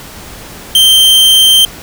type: tone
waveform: 45% pulse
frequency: 3136 Hz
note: G7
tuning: in tune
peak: -3 dBFS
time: 0.75-1.65 s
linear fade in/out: 2 ms
effects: pink hiss -30 dBFS RMS until 1.82 s